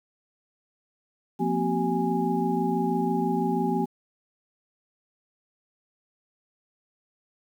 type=tone cluster; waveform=sine; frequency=175.6 / 230.7 / 256.8 / 381.2 / 827 Hz; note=F3 / A#3 / C4 / G4 / G#5; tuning=+10 / -18 / -32 / -48 / -8 cents; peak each=-29 dBFS; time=1.39-3.86 s; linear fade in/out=20 ms; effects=9-bit